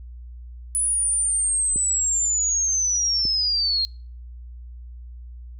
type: linear sweep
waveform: sine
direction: down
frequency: 9970 to 4186 Hz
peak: -19 dBFS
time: 0.75-3.85 s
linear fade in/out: 0 ms
type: clicks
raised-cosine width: 3 ms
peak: -21 dBFS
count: 2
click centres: 1.76 / 3.253 s
effects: noise-tail reverb RT60 0.4 s tail -25 dB re dry + added 60 Hz sine -36 dBFS peak until 5.59 s